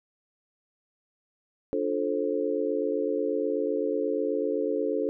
sine chord, D minor seventh, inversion none, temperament just, 293.7 / 352.4 / 440.5 / 528.6 Hz, D4 / F4 / A4 / C5, 0 / +16 / +2 / +18 cents, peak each -31 / -33 / -28 / -31 dBFS, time 1.73-5.09 s, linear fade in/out 0 ms, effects none

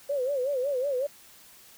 sine tone with vibrato, 536 Hz, C5, 42 cents sharp, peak -25 dBFS, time 0.09-1.07 s, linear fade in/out 10 ms, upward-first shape sine, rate 5.4 Hz, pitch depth 140 cents each way, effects white hiss -53 dBFS RMS until 1.77 s

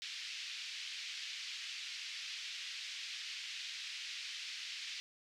pink band-pass noise, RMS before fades -45 dBFS, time 0.02-5 s, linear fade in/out 0 ms, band 2300 to 5300 Hz, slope 24 dB/octave, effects none

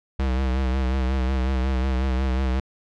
square tone with vibrato, 65 Hz, C2, 11 cents flat, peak -21 dBFS, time 0.19-2.6 s, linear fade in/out 5 ms, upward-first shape sine, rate 5.5 Hz, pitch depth 53 cents each way, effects low-pass 4000 Hz 12 dB/octave

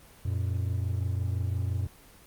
triangle tone pair together, 90.68 / 116.54 Hz, F#2 / A#2, -34 / 0 cents, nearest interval major third, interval 434 cents, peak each -26 / -30 dBFS, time 0.25-1.87 s, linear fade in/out 5 ms, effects pink hiss -54 dBFS RMS until 2.26 s + Opus 24 kbps

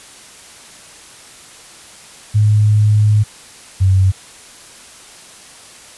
sine tone pair in turn, 105.7 / 95.02 Hz, G#2 / F#2, +31 / +47 cents, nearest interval major second, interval 184 cents, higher first, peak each -8 dBFS, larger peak neither, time 2.34-3.24 / 3.8-4.12 s, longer first, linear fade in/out 20 ms, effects white hiss -39 dBFS RMS until 5.97 s + resampled to 24000 Hz

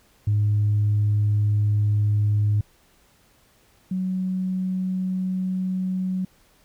sine tone pair in turn, 104.4 / 186.02 Hz, G#2 / F#3, +10 / +10 cents, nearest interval minor seventh, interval 1000 cents, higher second, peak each -16 / -22 dBFS, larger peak first, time 0.27-2.61 / 3.91-6.25 s, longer neither, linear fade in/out 5 ms, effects tanh soft clip ceiling -14 dBFS + pink hiss -59 dBFS RMS until 6.64 s

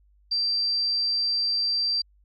sine tone, 4699 Hz, D8, in tune, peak -22 dBFS, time 0.31-2.02 s, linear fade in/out 10 ms, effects added 50 Hz sine -57 dBFS peak until 2.24 s

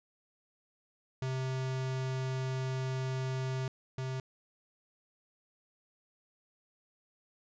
square tone pair in turn, 130.81 / 130.81 Hz, C3 / C3, 0 / 0 cents, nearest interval unison, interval 0 cents, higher neither, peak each -33 / -35 dBFS, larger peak first, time 1.22-3.68 / 3.98-4.2 s, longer first, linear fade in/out 2 ms, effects resampled to 16000 Hz

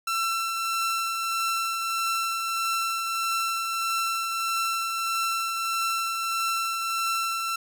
sawtooth tone with tremolo, 1344 Hz, E6, 33 cents sharp, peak -20 dBFS, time 0.07-7.56 s, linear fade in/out 5 ms, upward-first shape triangle, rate 1.6 Hz, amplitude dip 35%, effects none

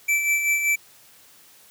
square tone with tremolo, 2325 Hz, D7, 18 cents flat, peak -18 dBFS, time 0.08-0.76 s, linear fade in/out 10 ms, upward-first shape sine, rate 5.2 Hz, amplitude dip 50%, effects white hiss -52 dBFS RMS until 1.7 s + high-pass 60 Hz 12 dB/octave

